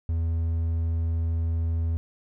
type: tone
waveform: triangle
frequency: 82.41 Hz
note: E2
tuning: in tune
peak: -21 dBFS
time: 0.09-1.97 s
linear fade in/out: 0 ms
effects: none